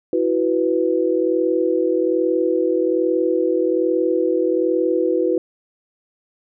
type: chord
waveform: sine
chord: E suspended second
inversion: none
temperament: just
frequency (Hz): 329.6 / 370.8 / 494.4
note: E4 / F#4 / B4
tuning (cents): 0 / +4 / +2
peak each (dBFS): -20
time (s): 0.13-5.38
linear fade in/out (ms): 2
effects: none